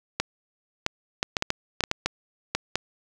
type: clicks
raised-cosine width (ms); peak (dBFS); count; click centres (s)
0.2; -6; 12; 0.2 / 0.864 / 1.229 / 1.368 / 1.424 / 1.504 / 1.807 / 1.838 / 1.914 / 2.06 / 2.55 / 2.756
effects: none